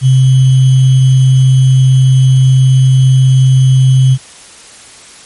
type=tone with sample-and-hold; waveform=sine; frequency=130.81 Hz; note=C3; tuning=in tune; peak=-3 dBFS; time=0.01-4.18 s; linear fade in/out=50 ms; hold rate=3150 Hz; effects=white hiss -35 dBFS RMS until 5.25 s + MP3 48 kbps